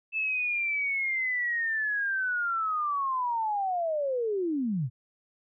sine linear sweep, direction down, 2637 to 110 Hz, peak -26 dBFS, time 0.12-4.9 s, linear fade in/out 50 ms, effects none

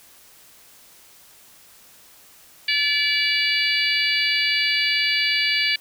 harmonic tone, 577 Hz, D5, 31 cents flat, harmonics 3 / 4 / 5 / 6 / 7 / 8, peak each -27 / -22 / -25 / -29 / -29 / -25 dBFS, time 2.68-5.76 s, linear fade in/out 5 ms, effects white hiss -50 dBFS RMS until 5.8 s

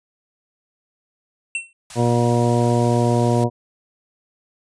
square tone with exponential decay, 2708 Hz, E7, 46 cents sharp, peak -19 dBFS, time 1.55-1.73 s, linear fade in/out 2 ms, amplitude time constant 37 ms
white band-stop noise, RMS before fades -36 dBFS, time 1.9-3.44 s, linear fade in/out 2 ms, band 170 to 590 Hz, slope 96 dB/octave
harmonic tone, 119.5 Hz, A#2, 43 cents sharp, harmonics 1 / 2 / 3 / 4 / 5 / 6 / 8, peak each -18 / -21 / -23 / -24 / -25 / -26 / -27 dBFS, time 1.95-3.5 s, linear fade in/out 50 ms
effects resampled to 22050 Hz

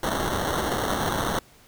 white noise with sample-and-hold, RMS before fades -26 dBFS, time 0.03-1.39 s, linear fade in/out 2 ms, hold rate 2450 Hz, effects pink hiss -54 dBFS RMS until 1.67 s

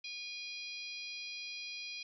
harmonic tone, 817 Hz, G#5, 29 cents flat, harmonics 3 / 4 / 5 / 6 / 7, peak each -44 / -51 / -48 / -48 / -56 dBFS, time 0.04-2.03 s, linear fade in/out 5 ms, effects none

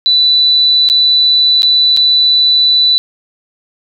sine tone with dropouts, 3977 Hz, B7, 11 cents sharp, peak -6 dBFS, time 0.06-2.98 s, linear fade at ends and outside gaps 0 ms, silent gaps 0.888-0.899 / 1.621-1.631 / 1.965-1.972 s, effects none

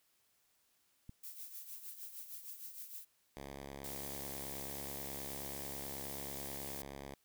click, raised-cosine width 5 ms, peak -37 dBFS, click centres 1.094 s
violet noise with tremolo, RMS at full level -46 dBFS, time 1.23-3.05 s, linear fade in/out 10 ms, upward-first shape triangle, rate 6.5 Hz, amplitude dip 70%
5% pulse tone, 69.3 Hz, C#2, in tune, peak -35 dBFS, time 3.37-7.14 s, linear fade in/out 0 ms
blue noise, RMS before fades -46 dBFS, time 3.84-6.82 s, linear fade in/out 2 ms
effects white hiss -75 dBFS RMS until 7.24 s

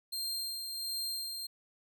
sawtooth tone with tremolo, 4186 Hz, C8, in tune, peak -31 dBFS, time 0.12-1.47 s, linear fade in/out 10 ms, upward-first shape sine, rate 1.4 Hz, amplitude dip 40%, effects none

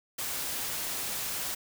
white noise, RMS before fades -34 dBFS, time 0.18-1.55 s, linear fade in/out 10 ms, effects none

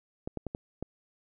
clicks, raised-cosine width 2 ms, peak -21 dBFS, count 5, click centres 0.275 / 0.373 / 0.467 / 0.549 / 0.826 s, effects none

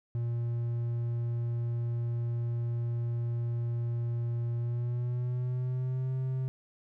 triangle tone with pitch glide, 118.2 to 130.4 Hz, A#2 to C3, +24 to -5 cents, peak -27 dBFS, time 0.15-6.48 s, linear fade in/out 0 ms, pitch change +171 cents, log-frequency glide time 4.57-6.13 s, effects none

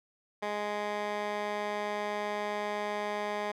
15% pulse tone with band-pass filter, 207.7 Hz, G#3, in tune, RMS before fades -34 dBFS, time 0.42-3.52 s, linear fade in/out 10 ms, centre 1200 Hz, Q 0.77, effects none

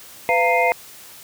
sine tone cluster, 503 / 689 / 922 / 2102 / 2481 Hz, B4 / F5 / A#5 / C7 / D#7, +32 / -24 / -19 / +7 / -6 cents, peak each -21 / -19 / -22 / -20 / -27 dBFS, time 0.29-0.72 s, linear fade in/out 0 ms, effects white hiss -42 dBFS RMS until 1.23 s + high-pass 60 Hz 12 dB/octave

